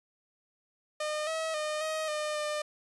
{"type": "tone with pitch steps", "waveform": "sawtooth", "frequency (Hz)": [608, 642, 610, 629, 606, 601], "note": ["D#5", "E5", "D#5", "D#5", "D#5", "D5"], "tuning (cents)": [-40, -46, -34, 19, -46, 40], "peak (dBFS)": -27, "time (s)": [1, 2.62], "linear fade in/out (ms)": 5, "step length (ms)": 270, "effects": ["resampled to 24000 Hz"]}